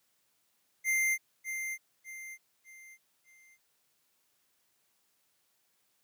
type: tone with echo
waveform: square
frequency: 2093 Hz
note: C7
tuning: in tune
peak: -27 dBFS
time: 0.84-1.18 s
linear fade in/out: 50 ms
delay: 600 ms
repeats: 4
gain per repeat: -8 dB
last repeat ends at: 3.58 s
effects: white hiss -74 dBFS RMS until 6.03 s + high-pass 80 Hz 12 dB/octave